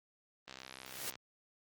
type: click train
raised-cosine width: 0.2 ms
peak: -29 dBFS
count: 45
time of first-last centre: 0.48-1.155 s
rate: 65.2 Hz
type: noise with exponential growth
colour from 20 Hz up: white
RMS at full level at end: -38 dBFS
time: 0.59-1.1 s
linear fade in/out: 1 ms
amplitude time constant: 110 ms
effects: high-pass 80 Hz 12 dB/octave + Opus 24 kbps